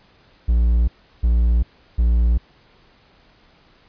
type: tone bursts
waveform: triangle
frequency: 58.27 Hz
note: A#1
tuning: in tune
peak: -11 dBFS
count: 3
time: 0.48-2.38 s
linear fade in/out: 10 ms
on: 400 ms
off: 350 ms
effects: pink hiss -54 dBFS RMS until 3.88 s + resampled to 11025 Hz